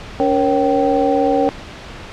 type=tone cluster; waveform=sine; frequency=282 / 471.3 / 548 / 775 Hz; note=C#4 / A#4 / C#5 / G5; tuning=+30 / +19 / -20 / -20 cents; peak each=-18 dBFS; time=0.2-1.49 s; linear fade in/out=0 ms; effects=pink hiss -33 dBFS RMS until 2.12 s + low-pass 4000 Hz 12 dB/octave